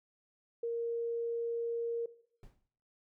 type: tone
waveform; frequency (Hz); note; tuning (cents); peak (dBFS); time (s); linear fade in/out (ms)
sine; 466.2; A#4; 0; -32; 0.63-2.06; 5
type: noise with exponential decay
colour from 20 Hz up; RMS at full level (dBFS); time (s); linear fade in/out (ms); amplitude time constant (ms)
brown; -49; 2.43-2.68; 2; 53
effects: noise-tail reverb RT60 0.6 s tail -17 dB re dry